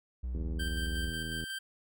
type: tone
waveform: triangle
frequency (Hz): 61.8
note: B1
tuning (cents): +2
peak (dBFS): -31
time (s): 0.23-1.1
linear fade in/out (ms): 10
type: click train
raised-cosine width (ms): 3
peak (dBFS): -29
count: 89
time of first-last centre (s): 0.35-1.439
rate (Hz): 80.8
type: tone with tremolo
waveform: 25% pulse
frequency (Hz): 1568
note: G6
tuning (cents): 0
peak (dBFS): -32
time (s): 0.59-1.59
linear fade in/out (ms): 10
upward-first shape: square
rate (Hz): 5.5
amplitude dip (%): 30
effects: none